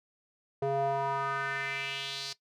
square tone with band-pass filter sweep, 137.6 Hz, C#3, 12 cents flat, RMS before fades -33 dBFS, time 0.62-2.33 s, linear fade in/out 5 ms, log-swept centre 520 to 4800 Hz, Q 3.3, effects noise-tail reverb RT60 0.1 s tail -17 dB re dry

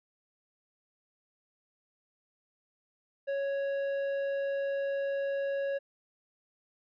sine tone with tanh clipping, 554.4 Hz, C#5, in tune, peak -31 dBFS, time 3.27-5.79 s, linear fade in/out 20 ms, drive 9 dB, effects none

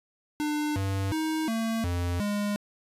square tone with pitch steps, 299.7 / 97.3 / 315.3 / 225.6 / 87.7 / 205.5 Hz, D4 / G2 / D#4 / A3 / F2 / G#3, +35 / -12 / +23 / +44 / +8 / -18 cents, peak -27 dBFS, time 0.4-2.56 s, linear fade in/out 0 ms, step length 360 ms, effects resampled to 32000 Hz

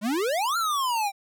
square exponential two-way sweep, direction up then down, 196 to 1404 to 772 Hz, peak -24 dBFS, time 0.01-1.12 s, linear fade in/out 50 ms, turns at 0.57 s, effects none

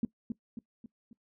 sine tone with echo, 230 Hz, A#3, 23 cents flat, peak -25 dBFS, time 0.03-0.05 s, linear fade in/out 2 ms, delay 270 ms, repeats 4, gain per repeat -6 dB, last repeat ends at 1.13 s, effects noise-tail reverb RT60 0.1 s tail -20 dB re dry

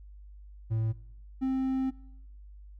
triangle tone pair in turn, 111.3 / 263.2 Hz, A2 / C4, +20 / +10 cents, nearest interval octave + minor third, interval 1490 cents, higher second, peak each -24 dBFS, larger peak neither, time 0.7-0.93 / 1.41-1.91 s, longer second, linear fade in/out 20 ms, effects noise-tail reverb RT60 0.9 s tail -23 dB re dry + added 50 Hz sine -46 dBFS peak until 2.79 s

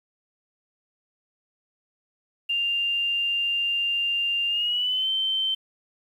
sine tone with pitch glide, 2794 to 3100 Hz, F7 to G7, 0 to -20 cents, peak -22 dBFS, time 2.49-5.55 s, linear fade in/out 10 ms, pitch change +180 cents, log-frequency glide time 4.48-5.09 s, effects 9-bit

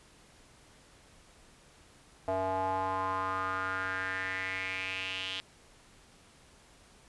square tone with band-pass filter sweep, 94.4 Hz, F#2, 35 cents sharp, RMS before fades -34 dBFS, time 2.28-5.4 s, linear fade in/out 0 ms, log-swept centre 700 to 3200 Hz, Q 4.7, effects pink hiss -59 dBFS RMS until 7.08 s + resampled to 24000 Hz

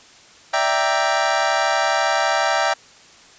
25% pulse chord, E half-diminished seventh, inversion third, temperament equal, 587.3 / 659.3 / 784 / 932.3 Hz, D5 / E5 / G5 / Bb5, 0 / 0 / 0 / 0 cents, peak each -21 / -18 / -17 / -21 dBFS, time 0.53-2.74 s, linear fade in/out 10 ms, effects white hiss -47 dBFS RMS until 3.38 s + resampled to 16000 Hz

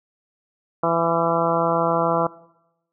harmonic tone with a mistuned harmonic, 167.1 Hz, E3, 24 cents sharp, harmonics 1 / 2 / 3 / 4 / 5 / 6 / 7 / 8, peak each -28 / -27 / -24 / -23 / -27 / -26 / -26 / -28 dBFS, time 0.83-2.27 s, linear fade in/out 5 ms, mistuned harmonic 8, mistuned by +20 cents, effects noise-tail reverb RT60 0.9 s tail -21 dB re dry

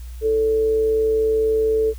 sine tone with amplitude modulation, 440 Hz, A4, in tune, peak -14 dBFS, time 0.21-1.94 s, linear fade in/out 50 ms, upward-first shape sine, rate 124 Hz, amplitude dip 30%, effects added 60 Hz sine -31 dBFS peak until 1.98 s + white hiss -50 dBFS RMS until 1.98 s

